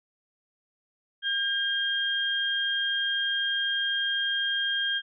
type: tone pair together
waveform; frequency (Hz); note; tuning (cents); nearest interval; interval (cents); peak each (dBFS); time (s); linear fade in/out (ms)
sine; 1608 / 3216; G6 / G7; +44 / +44; octave; 1200; -28 / -27; 1.22-5.02; 50
effects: none